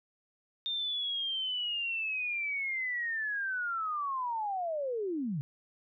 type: linear sweep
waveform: sine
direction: down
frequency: 3645 to 128.4 Hz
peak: -31 dBFS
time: 0.66-5.41 s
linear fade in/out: 0 ms
effects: none